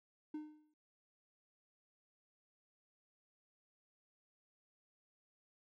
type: tone with exponential decay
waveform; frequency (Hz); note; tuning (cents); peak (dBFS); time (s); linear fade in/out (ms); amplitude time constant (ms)
triangle; 304.5; D#4; -37; -37; 0.34-0.74; 5; 85
effects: none